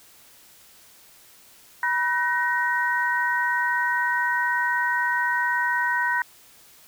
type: tone cluster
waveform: sine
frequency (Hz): 973 / 1517 / 1878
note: B5 / F#6 / A#6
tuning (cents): -26 / +43 / +12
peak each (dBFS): -25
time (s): 1.83-6.22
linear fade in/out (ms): 2
effects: white hiss -52 dBFS RMS until 6.87 s